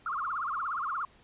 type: tone with vibrato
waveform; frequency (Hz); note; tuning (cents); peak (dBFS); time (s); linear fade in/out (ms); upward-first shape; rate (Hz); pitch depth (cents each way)
sine; 1228; D#6; -23; -30; 0.06-1.05; 2; triangle; 17; 290
effects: pink hiss -60 dBFS RMS until 1.23 s + resampled to 8000 Hz